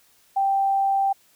sine tone, 784 Hz, G5, in tune, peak -18 dBFS, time 0.36-1.13 s, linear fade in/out 10 ms, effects white hiss -59 dBFS RMS until 1.35 s

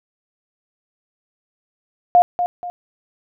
sine tone with echo, 709 Hz, F5, 26 cents sharp, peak -7 dBFS, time 2.15-2.22 s, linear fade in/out 0 ms, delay 240 ms, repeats 2, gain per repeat -9 dB, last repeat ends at 2.7 s, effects none

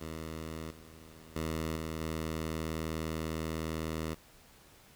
10% pulse tone with level steps, 79.9 Hz, D#2, 47 cents sharp, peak -31 / -44 / -25 / -28 / -26 dBFS, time 0-4.15 s, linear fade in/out 20 ms, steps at 0.71 / 1.36 / 1.76 / 2.01 s, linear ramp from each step 2 ms, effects pink hiss -59 dBFS RMS until 4.95 s

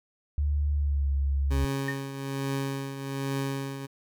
sine tone with pitch glide, 72.9 to 69.41 Hz, D2 to C#2, -12 to +3 cents, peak -23 dBFS, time 0.38-1.65 s, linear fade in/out 0 ms, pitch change -85 cents, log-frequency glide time 0.74-1.1 s
20% pulse tone with tremolo, 136.9 Hz, C#3, 21 cents flat, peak -22 dBFS, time 1.5-3.87 s, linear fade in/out 20 ms, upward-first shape triangle, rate 1.2 Hz, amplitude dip 65%
sine tone with exponential decay, 1824 Hz, A#6, 38 cents flat, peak -26 dBFS, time 1.88-2.02 s, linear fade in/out 5 ms, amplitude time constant 29 ms
effects none

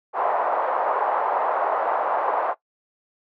white band-pass noise, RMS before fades -23 dBFS, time 0.13-2.55 s, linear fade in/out 50 ms, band 570 to 1000 Hz, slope 24 dB/octave, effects noise-tail reverb RT60 0.1 s tail -18 dB re dry

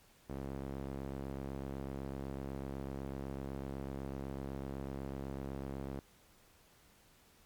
sawtooth tone with band-pass filter, 68 Hz, C#2, 33 cents flat, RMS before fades -42 dBFS, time 0.29-6 s, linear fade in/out 10 ms, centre 340 Hz, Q 0.66, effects pink hiss -65 dBFS RMS until 7.45 s + MP3 96 kbps

